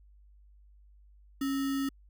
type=tone with sample-and-hold; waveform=sine; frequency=274.1 Hz; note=C#4; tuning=19 cents flat; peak=-28 dBFS; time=1.41-1.89 s; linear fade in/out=5 ms; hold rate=1575 Hz; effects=added 50 Hz sine -55 dBFS peak until 2.09 s